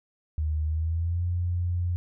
sine tone with pitch glide, 77.1 to 88.05 Hz, D#2 to F2, -15 to +15 cents, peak -24 dBFS, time 0.38-1.96 s, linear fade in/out 0 ms, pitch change +230 cents, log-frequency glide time 0.65-1.24 s, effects none

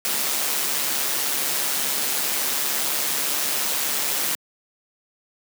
white noise with amplitude modulation, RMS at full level -22 dBFS, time 0.05-4.35 s, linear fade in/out 0 ms, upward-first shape sine, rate 142 Hz, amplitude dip 40%, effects high-pass 200 Hz 12 dB/octave

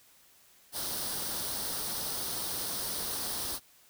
white noise with comb filter, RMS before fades -35 dBFS, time 0.72-3.6 s, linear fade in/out 50 ms, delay 0.21 ms, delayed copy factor +0.6, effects white hiss -61 dBFS RMS until 3.89 s

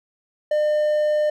triangle tone, 603 Hz, D5, 46 cents sharp, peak -15 dBFS, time 0.51-1.3 s, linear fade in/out 5 ms, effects none

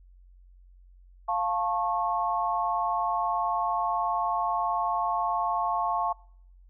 sine chord, F augmented, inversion none, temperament equal with one note detuned, 698.5 / 880 / 1092.8 Hz, F5 / A5 / C#6, 0 / 0 / -25 cents, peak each -29 dBFS, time 1.28-6.13 s, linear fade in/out 10 ms, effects noise-tail reverb RT60 0.7 s tail -26 dB re dry + added 45 Hz sine -51 dBFS peak until 6.69 s

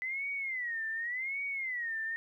sine tone with vibrato, 2000 Hz, B6, 21 cents sharp, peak -33 dBFS, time 0.02-2.16 s, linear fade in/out 0 ms, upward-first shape sine, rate 0.88 Hz, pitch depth 200 cents each way, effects 12-bit

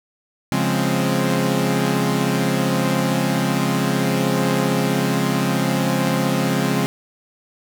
sawtooth chord, Db major seventh, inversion none, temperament equal, 138.59 / 174.61 / 207.7 / 261.6 Hz, Db3 / F3 / Ab3 / C4, 0 / 0 / 0 / 0 cents, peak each -19 dBFS, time 0.52-6.86 s, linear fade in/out 0 ms, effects none

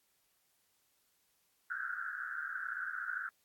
pink band-pass noise, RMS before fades -40 dBFS, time 1.7-3.29 s, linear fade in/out 2 ms, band 1400 to 1600 Hz, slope 96 dB/octave, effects white hiss -75 dBFS RMS until 3.44 s + AAC 64 kbps

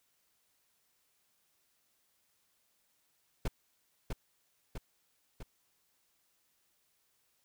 brown noise with echo, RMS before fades -30 dBFS, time 3.45-3.48 s, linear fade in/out 5 ms, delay 650 ms, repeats 3, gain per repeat -4 dB, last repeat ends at 5.43 s, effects white hiss -75 dBFS RMS until 7.44 s

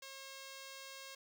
5% pulse tone, 540 Hz, C#5, 45 cents flat, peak -37 dBFS, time 0.02-1.15 s, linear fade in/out 5 ms, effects none

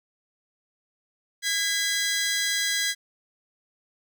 15% pulse tone pair together, 1642 / 2001 Hz, G#6 / B6, -20 / +22 cents, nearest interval minor third, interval 342 cents, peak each -20 dBFS, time 1.42-2.95 s, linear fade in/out 50 ms, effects none

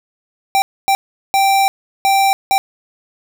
square tone bursts at uneven times, 783 Hz, G5, 2 cents flat, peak -11 dBFS, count 5, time 0.55-0.62 / 0.88-0.95 / 1.34-1.68 / 2.05-2.33 / 2.51-2.58 s, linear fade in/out 0 ms, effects none

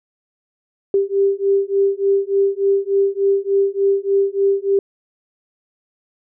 sine beating tone pair, 393.2 / 396.6 Hz, G4 / G4, +5 / +20 cents, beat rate 3.4 Hz, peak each -17 dBFS, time 0.94-4.79 s, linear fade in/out 2 ms, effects none

